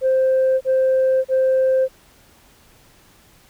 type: tone bursts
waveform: sine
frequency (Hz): 523.3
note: C5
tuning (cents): 0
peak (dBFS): -12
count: 3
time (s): 0.01-1.884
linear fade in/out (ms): 50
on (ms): 600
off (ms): 37
effects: tanh soft clip ceiling -11 dBFS + pink hiss -52 dBFS RMS until 3.49 s